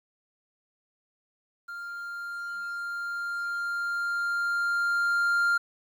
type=tone with level ramp; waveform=triangle; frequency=1396.9 Hz; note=F6; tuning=in tune; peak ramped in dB=-34 to -19 dBFS; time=1.68-5.58 s; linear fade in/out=10 ms; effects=10-bit